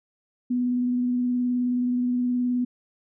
sine tone with vibrato, 246.9 Hz, B3, in tune, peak -21 dBFS, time 0.5-2.65 s, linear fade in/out 10 ms, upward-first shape sine, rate 19 Hz, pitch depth 16 cents each way, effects none

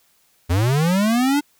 square linear sweep, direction up, 80.7 to 297.2 Hz, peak -16 dBFS, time 0.49-1.41 s, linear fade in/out 20 ms, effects white hiss -60 dBFS RMS until 1.59 s

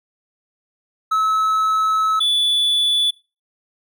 triangle tone pair in turn, 1295 / 3457 Hz, E6 / A7, -31 / -31 cents, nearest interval octave + perfect fourth, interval 1700 cents, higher second, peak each -13 dBFS, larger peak neither, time 1.11-2.2 / 2.2-3.11 s, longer first, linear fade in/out 10 ms, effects noise-tail reverb RT60 0.3 s tail -21 dB re dry

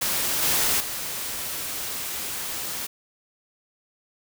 white noise with level steps, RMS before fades -25 / -22 / -31 dBFS, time 0.01-2.87 s, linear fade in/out 10 ms, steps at 0.42 / 0.8 s, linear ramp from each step 5 ms, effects none

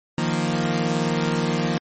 sawtooth chord, Eb suspended second, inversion none, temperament equal, 155.56 / 174.61 / 233.1 Hz, Eb3 / F3 / Bb3, 0 / 0 / 0 cents, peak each -21 dBFS, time 0.18-1.78 s, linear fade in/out 2 ms, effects MP3 32 kbps

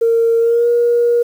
sine tone with pitch glide, 460 to 475.4 Hz, A#4 to A#4, -23 to +34 cents, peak -9 dBFS, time 0.01-1.23 s, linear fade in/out 10 ms, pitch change +57 cents, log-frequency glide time 0.39-0.68 s, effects tanh soft clip ceiling -5 dBFS + 7-bit

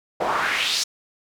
pink noise with band-pass filter sweep, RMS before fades -23 dBFS, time 0.2-0.84 s, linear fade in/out 10 ms, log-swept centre 640 to 5800 Hz, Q 2.5, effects none

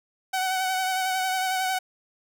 sawtooth tone with vibrato, 751 Hz, F#5, 26 cents sharp, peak -20 dBFS, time 0.33-1.79 s, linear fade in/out 10 ms, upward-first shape sine, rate 11 Hz, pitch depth 27 cents each way, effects none

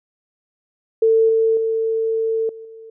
sine tone with level steps, 447.7 Hz, A4, 30 cents sharp, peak -11 / -13 / -17 / -33 / -36 dBFS, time 1.02-2.9 s, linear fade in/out 5 ms, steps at 1.29 / 1.57 / 2.49 / 2.65 s, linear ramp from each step 2 ms, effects none

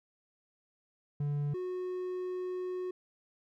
triangle tone pair in turn, 145.1 / 365.6 Hz, D3 / F#4, -21 / -21 cents, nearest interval octave + major third, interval 1600 cents, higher second, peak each -28 / -32 dBFS, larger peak first, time 1.2-1.54 / 1.54-2.91 s, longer second, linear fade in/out 5 ms, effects none

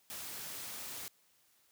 white noise, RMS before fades -44 dBFS, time 0.1-1.08 s, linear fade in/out 0 ms, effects white hiss -70 dBFS RMS until 1.71 s + high-pass 60 Hz 12 dB/octave

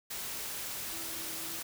sine tone in noise, 328.2 Hz, E4, 8 cents flat, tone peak -50 dBFS, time 0.92-1.6 s, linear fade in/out 10 ms, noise white, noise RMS -39 dBFS, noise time 0.1-1.63 s, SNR -14 dB, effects none

